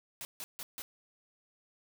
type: noise bursts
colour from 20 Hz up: white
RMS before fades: -42 dBFS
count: 4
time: 0.21-0.82 s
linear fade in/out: 0 ms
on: 40 ms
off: 150 ms
effects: none